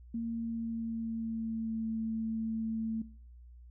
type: tone with pitch glide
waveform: sine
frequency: 230 to 223.1 Hz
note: A#3 to A3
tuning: -23 to +24 cents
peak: -32 dBFS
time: 0.14-3.02 s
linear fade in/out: 5 ms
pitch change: -53 cents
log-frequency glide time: 0.29-1.85 s
effects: noise-tail reverb RT60 0.5 s tail -19 dB re dry + added 60 Hz sine -50 dBFS peak until 3.7 s